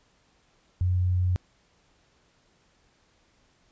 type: tone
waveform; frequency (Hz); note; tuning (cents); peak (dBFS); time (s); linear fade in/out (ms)
sine; 90.6; F#2; -36; -21; 0.81-1.36; 0
effects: pink hiss -65 dBFS RMS until 3.71 s + resampled to 16000 Hz